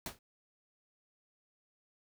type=noise with exponential decay; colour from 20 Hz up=pink; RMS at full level=-35 dBFS; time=0.06-0.19 s; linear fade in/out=2 ms; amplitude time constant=28 ms; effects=none